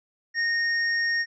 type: tone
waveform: square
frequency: 1851 Hz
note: A#6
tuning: 13 cents flat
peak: -23 dBFS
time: 0.34-1.26 s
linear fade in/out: 50 ms
effects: resampled to 16000 Hz